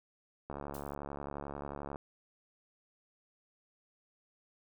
click train, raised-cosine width 1 ms, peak -27 dBFS, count 105, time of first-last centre 0.5-1.959 s, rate 71.3 Hz
blue noise with exponential decay, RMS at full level -47 dBFS, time 0.74-0.95 s, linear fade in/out 5 ms, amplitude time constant 45 ms
effects none

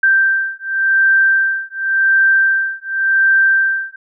sine beating tone pair, 1568 / 1568.9 Hz, G6 / G6, 0 / +1 cents, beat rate 0.9 Hz, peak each -14 dBFS, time 0.03-3.96 s, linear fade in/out 5 ms, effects none

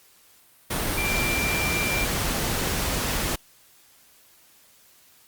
sine tone in noise, 2364 Hz, D7, 11 cents sharp, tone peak -26 dBFS, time 0.97-2.05 s, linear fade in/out 10 ms, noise pink, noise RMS -26 dBFS, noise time 0.7-3.36 s, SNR -3 dB, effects white hiss -56 dBFS RMS until 5.27 s + Opus 48 kbps

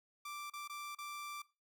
sawtooth tone with dropouts, 1174.7 Hz, D6, in tune, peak -40 dBFS, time 0.25-1.42 s, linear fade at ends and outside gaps 5 ms, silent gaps 0.5-0.535 / 0.677-0.696 / 0.95-0.985 s, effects noise-tail reverb RT60 0.3 s tail -19 dB re dry

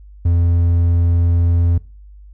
triangle tone, 85.7 Hz, F2, 32 cents flat, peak -9 dBFS, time 0.25-1.78 s, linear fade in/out 5 ms, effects noise-tail reverb RT60 0.4 s tail -23 dB re dry + added 50 Hz sine -37 dBFS peak until 2.33 s

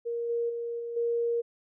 sine tone with level steps, 469.3 Hz, A#4, 12 cents sharp, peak -29 / -26 / -31 / -33 / -25 dBFS, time 0.05-1.42 s, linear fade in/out 20 ms, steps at 0.29 / 0.49 / 0.79 / 0.96 s, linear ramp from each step 10 ms, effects none

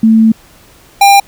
sine / square tone pair in turn, 222.3 / 798.6 Hz, A3 / G5, +18 / +32 cents, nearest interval octave + minor seventh, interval 2214 cents, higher second, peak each -3 dBFS, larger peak neither, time 0.03-0.32 / 1.01-1.2 s, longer first, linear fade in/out 5 ms, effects pink hiss -42 dBFS RMS until 1.27 s

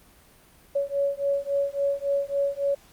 sine beating tone pair, 559 / 562.6 Hz, C#5 / C#5, +14 / +26 cents, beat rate 3.6 Hz, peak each -26 dBFS, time 0.75-2.75 s, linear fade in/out 10 ms, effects pink hiss -55 dBFS RMS until 2.92 s + Opus 32 kbps

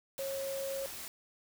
sine tone in noise, 545 Hz, C#5, 29 cents flat, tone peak -35 dBFS, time 0.19-0.86 s, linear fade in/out 0 ms, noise white, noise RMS -44 dBFS, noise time 0.18-1.08 s, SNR +6 dB, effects none

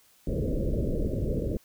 pink low-pass noise, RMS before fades -28 dBFS, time 0.27-1.57 s, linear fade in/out 2 ms, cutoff 590 Hz, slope 96 dB/octave, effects white hiss -61 dBFS RMS until 1.64 s

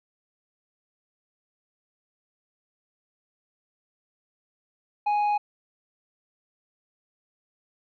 triangle tone with tanh clipping, 830.6 Hz, G#5, in tune, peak -22 dBFS, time 5.06-5.38 s, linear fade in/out 10 ms, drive 9 dB, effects none

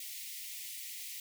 white high-pass noise, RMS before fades -44 dBFS, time 0-1.2 s, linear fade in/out 2 ms, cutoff 1900 Hz, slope 96 dB/octave, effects none

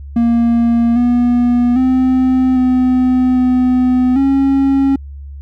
triangle tone with pitch steps, 233.9 / 242.5 / 257.8 / 254.1 / 252.5 / 272.7 Hz, A#3 / B3 / C4 / B3 / B3 / C#4, +6 / -31 / -26 / +49 / +39 / -28 cents, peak -7 dBFS, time 0.16-4.96 s, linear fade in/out 5 ms, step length 800 ms, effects added 70 Hz sine -27 dBFS peak until 5.41 s

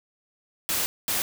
white noise bursts at uneven times, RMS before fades -26 dBFS, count 2, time 0.69-0.86 / 1.08-1.22 s, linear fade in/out 0 ms, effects none

